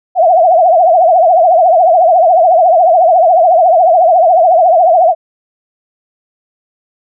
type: tone with vibrato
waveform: sine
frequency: 693 Hz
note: F5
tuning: 14 cents flat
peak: -4 dBFS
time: 0.15-5.15 s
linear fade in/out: 50 ms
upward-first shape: triangle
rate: 14 Hz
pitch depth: 180 cents each way
effects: none